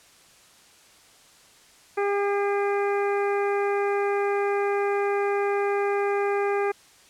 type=harmonic tone with a mistuned harmonic; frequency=403.1 Hz; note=G4; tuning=48 cents sharp; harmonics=1 / 2 / 3 / 4 / 5 / 6; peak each=-23 / -29 / -33 / -35 / -37 / -39 dBFS; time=1.97-6.72 s; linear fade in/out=10 ms; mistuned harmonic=5; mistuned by=+23 cents; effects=white hiss -54 dBFS RMS until 7.09 s + low-pass 9000 Hz 12 dB/octave